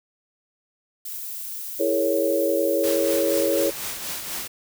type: noise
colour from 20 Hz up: violet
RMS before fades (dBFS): -33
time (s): 1.05-3.69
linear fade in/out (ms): 5
type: chord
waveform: sine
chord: A# half-diminished seventh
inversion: second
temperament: equal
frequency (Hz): 329.6 / 415.3 / 466.2 / 554.4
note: E4 / G#4 / A#4 / C#5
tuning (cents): 0 / 0 / 0 / 0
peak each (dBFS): -25 / -26 / -27 / -22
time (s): 1.79-3.71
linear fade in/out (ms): 20
type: noise with tremolo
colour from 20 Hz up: white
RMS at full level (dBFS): -29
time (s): 2.83-4.48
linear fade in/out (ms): 10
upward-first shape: triangle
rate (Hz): 4.1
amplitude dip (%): 50
effects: none